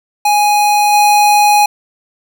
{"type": "tone with level steps", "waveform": "square", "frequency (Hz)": 830.6, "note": "G#5", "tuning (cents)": 0, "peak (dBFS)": [-9, -7], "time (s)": [0.25, 1.66], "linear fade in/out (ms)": 5, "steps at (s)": 0.92, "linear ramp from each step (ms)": 20, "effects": []}